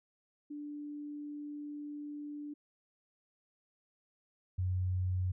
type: tone pair in turn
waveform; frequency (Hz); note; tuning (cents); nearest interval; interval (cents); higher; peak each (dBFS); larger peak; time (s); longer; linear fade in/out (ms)
sine; 293.7 / 91.9; D4 / F#2; 0 / -11; octave + minor sixth; 2011; first; -40 / -30; second; 0.5-2.54 / 4.58-5.32; first; 10
effects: none